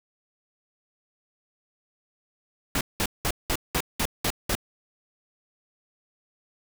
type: noise bursts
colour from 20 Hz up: pink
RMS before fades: -25 dBFS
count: 8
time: 2.75-4.552 s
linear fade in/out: 2 ms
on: 59 ms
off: 190 ms
effects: none